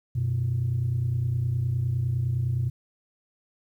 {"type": "tone pair together", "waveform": "sine", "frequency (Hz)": [93.94, 123.7], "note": ["F#2", "B2"], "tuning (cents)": [27, 3], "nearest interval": "perfect fourth", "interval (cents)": 476, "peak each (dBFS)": [-28, -23], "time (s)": [0.15, 2.7], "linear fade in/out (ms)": 10, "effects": ["tanh soft clip ceiling -18 dBFS", "10-bit"]}